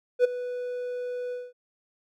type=tone with ADSR envelope; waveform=triangle; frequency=493.9 Hz; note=B4; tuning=in tune; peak=-12 dBFS; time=0.19-1.53 s; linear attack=54 ms; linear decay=13 ms; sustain=-16 dB; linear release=210 ms; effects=none